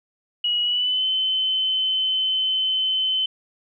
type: tone with pitch glide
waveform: sine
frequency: 2909 to 3057 Hz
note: F#7 to G7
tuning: -30 to -44 cents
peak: -19 dBFS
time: 0.44-3.26 s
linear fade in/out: 5 ms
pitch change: +86 cents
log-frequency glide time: 0.63-1.05 s
effects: none